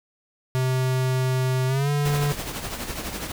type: tone with pitch glide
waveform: square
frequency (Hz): 129.3 to 145.13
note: C3 to D3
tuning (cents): -20 to -20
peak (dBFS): -21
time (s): 0.55-2.32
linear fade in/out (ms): 0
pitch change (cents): +200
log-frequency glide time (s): 1.67-1.9
type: noise with tremolo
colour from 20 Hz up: pink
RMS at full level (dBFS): -29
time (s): 2.05-3.32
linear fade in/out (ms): 5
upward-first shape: triangle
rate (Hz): 12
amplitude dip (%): 60
effects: none